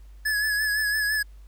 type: tone with vibrato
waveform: square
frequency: 1703 Hz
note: G#6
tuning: 43 cents sharp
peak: -23 dBFS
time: 0.25-1.23 s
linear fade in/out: 10 ms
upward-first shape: sine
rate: 5.9 Hz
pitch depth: 42 cents each way
effects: added 50 Hz sine -43 dBFS peak until 1.47 s + pink hiss -64 dBFS RMS until 1.47 s